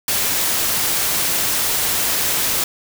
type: noise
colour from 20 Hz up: white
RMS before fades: -19 dBFS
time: 0.08-2.64 s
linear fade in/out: 2 ms
effects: none